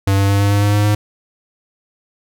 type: tone with pitch steps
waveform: square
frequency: 98 / 98.91 / 99.83 / 100.76 / 101.69 / 102.63 / 103.59 / 104.55 Hz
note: G2 / G2 / G2 / G2 / G#2 / G#2 / G#2 / G#2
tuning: 0 / +16 / +32 / +48 / -36 / -20 / -4 / +12 cents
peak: -12 dBFS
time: 0.07-0.95 s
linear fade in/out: 5 ms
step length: 110 ms
effects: none